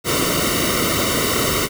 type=noise with comb filter; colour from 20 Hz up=pink; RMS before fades=-19 dBFS; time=0.04-1.69 s; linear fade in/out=50 ms; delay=1.2 ms; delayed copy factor=-0.85; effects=none